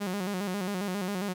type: tone with vibrato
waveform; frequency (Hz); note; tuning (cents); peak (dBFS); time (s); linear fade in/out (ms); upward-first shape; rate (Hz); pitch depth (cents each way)
sawtooth; 192.8; G3; -28; -26; 0-1.34; 20; square; 7.4; 96
effects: none